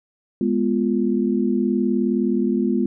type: chord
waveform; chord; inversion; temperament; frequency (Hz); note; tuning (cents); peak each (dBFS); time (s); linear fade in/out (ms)
sine; F diminished; first; equal; 207.7 / 246.9 / 349.2; Ab3 / Cb4 / F4; 0 / 0 / 0; -21 / -21 / -23; 0.41-2.86; 2
effects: none

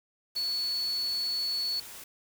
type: tone in noise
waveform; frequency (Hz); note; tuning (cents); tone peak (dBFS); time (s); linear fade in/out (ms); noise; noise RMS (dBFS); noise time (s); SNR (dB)
sine; 4418; C#8; -7; -28; 0.36-1.8; 5; white; -45; 0.35-2.04; +14
effects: none

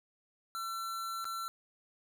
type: tone with dropouts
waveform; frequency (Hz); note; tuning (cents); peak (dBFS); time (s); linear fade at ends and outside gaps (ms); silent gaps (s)
square; 1350; E6; +41; -37; 0.55-1.48; 0; 1.244-1.253
effects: none

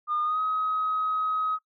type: tone with pitch glide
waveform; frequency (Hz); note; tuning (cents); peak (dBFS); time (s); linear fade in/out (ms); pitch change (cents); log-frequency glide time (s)
sine; 1216 to 1266.9; D#6 to D#6; -40 to +31; -23; 0.07-1.59; 50; +71; 0.23-0.4
effects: noise-tail reverb RT60 0.1 s tail -23 dB re dry + tanh soft clip ceiling -19 dBFS

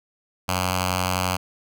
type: tone with notch filter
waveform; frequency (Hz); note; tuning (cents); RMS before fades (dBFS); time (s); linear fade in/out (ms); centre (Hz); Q
5% pulse; 91.6; F#2; -17; -24; 0.48-1.37; 10; 370; 0.58
effects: none

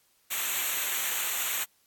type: noise with comb filter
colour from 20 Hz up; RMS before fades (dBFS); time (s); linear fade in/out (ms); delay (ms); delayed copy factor
white; -30; 0.3-1.65; 20; 0.2; -0.85
effects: white hiss -67 dBFS RMS until 1.86 s + AAC 64 kbps

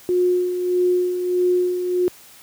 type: tone with tremolo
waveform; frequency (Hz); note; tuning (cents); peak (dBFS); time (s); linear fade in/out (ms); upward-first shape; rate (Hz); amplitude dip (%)
sine; 360; F#4; -47; -14; 0.09-2.08; 0; sine; 1.6; 55
effects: white hiss -46 dBFS RMS until 2.42 s + high-pass 60 Hz 12 dB/octave

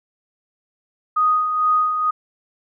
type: tone with tremolo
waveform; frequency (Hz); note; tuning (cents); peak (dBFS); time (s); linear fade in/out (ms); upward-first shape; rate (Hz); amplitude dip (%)
sine; 1244.5; D#6; 0; -13; 1.16-2.11; 10; sine; 2.2; 50
effects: none

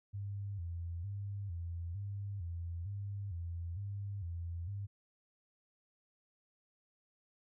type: tone with vibrato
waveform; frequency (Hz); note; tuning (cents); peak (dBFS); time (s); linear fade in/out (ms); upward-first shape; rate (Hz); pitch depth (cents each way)
sine; 92.5; F#2; 0; -38; 0.13-4.87; 20; square; 1.1; 140
effects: none

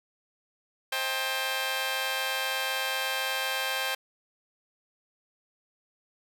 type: chord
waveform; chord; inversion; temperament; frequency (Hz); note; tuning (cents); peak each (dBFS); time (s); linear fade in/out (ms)
10% pulse; A half-diminished seventh; first; just; 528 / 633.6 / 792 / 880; C5 / Eb5 / G5 / A5; +16 / +31 / +18 / 0; -25 / -30 / -25 / -30; 0.92-3.95; 5
effects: none

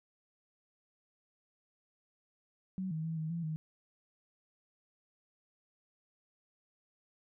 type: tone with pitch steps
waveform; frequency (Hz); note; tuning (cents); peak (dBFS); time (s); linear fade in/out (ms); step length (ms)
sine; 187.9 / 158.4 / 162.4 / 157.7 / 168.7 / 156.8; F#3 / D#3 / E3 / D#3 / E3 / D#3; +27 / +31 / -26 / +24 / +40 / +14; -34; 2.78-3.56; 0; 130
effects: none

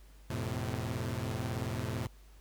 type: chord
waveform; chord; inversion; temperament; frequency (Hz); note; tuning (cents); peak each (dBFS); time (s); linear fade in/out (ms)
sawtooth; F major; none; equal with one note detuned; 87.31 / 110 / 128.12; F2 / A2 / C3; 0 / 0 / -36; -36 / -33 / -34; 0.3-2.07; 5
effects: added 50 Hz sine -53 dBFS peak until 2.4 s + pink hiss -64 dBFS RMS until 2.4 s

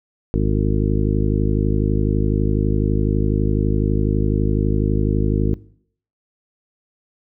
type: harmonic tone with a mistuned harmonic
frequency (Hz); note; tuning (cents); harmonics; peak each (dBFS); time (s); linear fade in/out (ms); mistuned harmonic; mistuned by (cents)
52; G#1; +3; 1 / 2 / 3 / 4 / 5 / 6 / 7 / 9; -19 / -22 / -24 / -25 / -26 / -27 / -27 / -29; 0.34-5.54; 0; 9; -50
effects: noise-tail reverb RT60 0.6 s tail -20 dB re dry

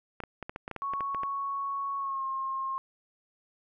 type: clicks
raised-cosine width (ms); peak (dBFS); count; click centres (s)
0.5; -22; 12; 0.203 / 0.237 / 0.427 / 0.495 / 0.561 / 0.679 / 0.713 / 0.763 / 0.936 / 1.007 / 1.147 / 1.234
type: tone with pitch glide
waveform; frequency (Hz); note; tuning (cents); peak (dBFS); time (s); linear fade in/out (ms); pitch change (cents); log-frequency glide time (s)
sine; 1108.7 to 1069.1; C#6 to C6; 0 to +37; -30; 0.82-2.78; 0; -63; 1.98-2.24
effects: none

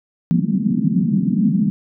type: band-pass noise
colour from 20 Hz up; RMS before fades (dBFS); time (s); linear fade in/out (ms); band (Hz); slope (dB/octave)
white; -17; 0.31-1.7; 0; 160 to 240; 48
effects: none

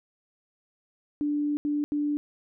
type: tone bursts at uneven times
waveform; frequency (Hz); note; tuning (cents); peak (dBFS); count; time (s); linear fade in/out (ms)
sine; 293.7; D4; 0; -24; 3; 1.21-1.57 / 1.65-1.84 / 1.92-2.17; 0
effects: none

